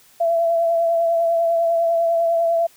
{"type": "tone with vibrato", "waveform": "sine", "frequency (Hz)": 671, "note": "E5", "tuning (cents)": 31, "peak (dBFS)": -15, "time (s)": [0.2, 2.67], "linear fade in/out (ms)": 10, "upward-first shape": "triangle", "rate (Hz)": 10, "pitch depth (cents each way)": 29, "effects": ["white hiss -52 dBFS RMS until 2.76 s"]}